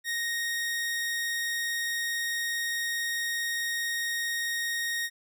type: tone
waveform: sawtooth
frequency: 1864.7 Hz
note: A#6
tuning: in tune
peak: -25 dBFS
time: 0.04-5.1 s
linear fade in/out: 50 ms
effects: none